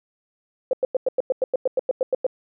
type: tone bursts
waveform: sine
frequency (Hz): 518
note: C5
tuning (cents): -17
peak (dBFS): -16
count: 14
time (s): 0.71-2.266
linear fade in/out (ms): 2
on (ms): 22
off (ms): 96
effects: none